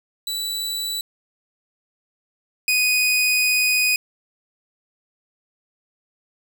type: tone pair in turn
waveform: sawtooth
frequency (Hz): 3951 / 2489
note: B7 / D#7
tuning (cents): 0 / 0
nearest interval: minor sixth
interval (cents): 800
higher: first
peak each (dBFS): -21 / -13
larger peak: second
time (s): 0.27-1.01 / 2.68-3.96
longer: second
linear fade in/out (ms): 2
effects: none